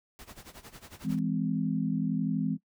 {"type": "noise with tremolo", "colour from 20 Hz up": "pink", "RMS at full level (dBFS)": -46, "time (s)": [0.19, 1.19], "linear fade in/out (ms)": 0, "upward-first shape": "sine", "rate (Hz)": 11, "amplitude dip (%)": 85}
{"type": "chord", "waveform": "sine", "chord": "E augmented", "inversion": "none", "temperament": "just", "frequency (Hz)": [164.81, 206, 257.5], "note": ["E3", "G#3", "B#3"], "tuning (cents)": [0, -14, -28], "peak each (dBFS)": -31, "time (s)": [1.03, 2.58], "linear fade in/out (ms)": 50}
{"effects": ["noise-tail reverb RT60 0.1 s tail -19 dB re dry"]}